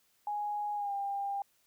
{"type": "tone with pitch glide", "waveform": "sine", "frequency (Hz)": [830, 798.5], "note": ["G#5", "G5"], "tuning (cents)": [-1, 32], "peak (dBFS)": -32, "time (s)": [0.27, 1.42], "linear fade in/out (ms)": 2, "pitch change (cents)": -67, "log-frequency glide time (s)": [0.75, 0.93], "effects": ["white hiss -71 dBFS RMS until 1.66 s"]}